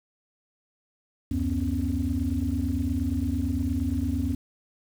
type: tone cluster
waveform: sine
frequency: 73.4 / 92.1 / 246.4 / 275.1 Hz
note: D2 / F#2 / B3 / C#4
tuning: 0 / -7 / -4 / -13 cents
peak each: -29 dBFS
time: 1.31-4.35 s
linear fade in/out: 5 ms
effects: tanh soft clip ceiling -15 dBFS + 8-bit